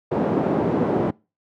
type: band-pass noise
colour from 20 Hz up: pink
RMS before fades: -21 dBFS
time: 0.11-1.11 s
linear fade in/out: 10 ms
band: 190 to 540 Hz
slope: 12 dB/octave
effects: noise-tail reverb RT60 0.3 s tail -25 dB re dry + high-pass 100 Hz 12 dB/octave